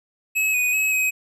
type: tone with pitch steps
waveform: square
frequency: 2572 / 2485 / 2564 / 2529 Hz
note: E7 / D#7 / E7 / D#7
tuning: -43 / -3 / -49 / +28 cents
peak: -19 dBFS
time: 0.35-1.11 s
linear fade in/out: 20 ms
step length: 190 ms
effects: none